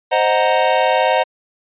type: chord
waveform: square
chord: C half-diminished seventh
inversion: none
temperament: equal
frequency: 523.3 / 622.3 / 740 / 932.3 Hz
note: C5 / Eb5 / Gb5 / Bb5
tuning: 0 / 0 / 0 / 0 cents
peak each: -19 dBFS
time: 0.11-1.24 s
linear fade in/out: 20 ms
effects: resampled to 8000 Hz